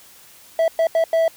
triangle tone bursts at uneven times, 655 Hz, E5, 11 cents flat, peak -12 dBFS, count 4, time 0.59-0.68 / 0.79-0.87 / 0.95-1.04 / 1.13-1.28 s, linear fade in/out 2 ms, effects white hiss -47 dBFS RMS until 1.36 s

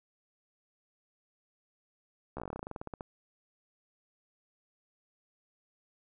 slowing click train, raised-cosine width 1 ms, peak -25 dBFS, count 19, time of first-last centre 2.37-3.008 s, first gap 14 ms, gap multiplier 1.1, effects none

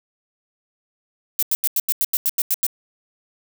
violet noise bursts, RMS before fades -19 dBFS, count 11, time 1.39-2.666 s, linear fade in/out 0 ms, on 36 ms, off 88 ms, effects none

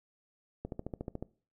click train, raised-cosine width 2 ms, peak -24 dBFS, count 9, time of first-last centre 0.65-1.226 s, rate 13.9 Hz, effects noise-tail reverb RT60 0.4 s tail -21 dB re dry

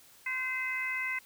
harmonic tone with a mistuned harmonic, 514 Hz, C5, 31 cents flat, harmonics 2 / 3 / 4 / 5, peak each -43 / -41 / -32 / -39 dBFS, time 0.26-1.19 s, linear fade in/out 5 ms, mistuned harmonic 2, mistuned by +17 cents, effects white hiss -58 dBFS RMS until 1.25 s

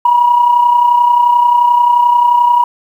sine tone with amplitude modulation, 964 Hz, B5, 42 cents flat, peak -3 dBFS, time 0.05-2.64 s, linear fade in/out 5 ms, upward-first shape sine, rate 31.4 Hz, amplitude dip 55%, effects tanh soft clip ceiling 0 dBFS + 7-bit

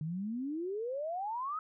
sine exponential sweep, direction up, 149 to 1300 Hz, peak -34 dBFS, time 0.01-1.59 s, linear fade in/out 2 ms, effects none

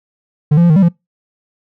triangle tone with pitch steps, 149.5 / 171 / 172.5 / 154.8 / 195.5 / 171.2 Hz, D3 / F3 / F3 / D#3 / G3 / F3, +31 / -36 / -21 / -9 / -4 / -34 cents, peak -4 dBFS, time 0.51-0.888 s, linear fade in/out 10 ms, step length 63 ms, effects noise-tail reverb RT60 0.2 s tail -25 dB re dry

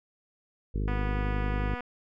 harmonic tone, 51.2 Hz, G#1, 24 cents flat, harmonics 1 / 2 / 3 / 4 / 5 / 6 / 7 / 8 / 9, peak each -28 / -34 / -38 / -40 / -42 / -44 / -45 / -46 / -47 dBFS, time 0.74-1.75 s, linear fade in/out 10 ms
click train, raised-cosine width 0.5 ms, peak -23 dBFS, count 228, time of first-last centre 0.88-1.807 s, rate 245 Hz
effects none

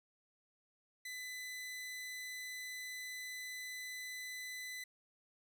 sawtooth tone, 2005 Hz, B6, 26 cents sharp, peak -40 dBFS, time 1.05-4.84 s, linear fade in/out 5 ms, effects none

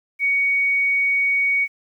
sine tone, 2240 Hz, C#7, 18 cents sharp, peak -16 dBFS, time 0.19-1.68 s, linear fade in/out 50 ms, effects 9-bit

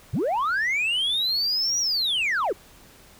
sine linear two-way sweep, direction up then down, 83 to 5840 to 309.2 Hz, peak -19 dBFS, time 0.13-2.53 s, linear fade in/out 10 ms, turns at 1.79 s, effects tanh soft clip ceiling -20 dBFS + pink hiss -51 dBFS RMS until 3.19 s

